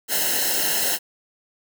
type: noise with comb filter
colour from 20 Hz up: white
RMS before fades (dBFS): -22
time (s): 0.08-0.99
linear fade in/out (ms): 50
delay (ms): 0.85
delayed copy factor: -1
effects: none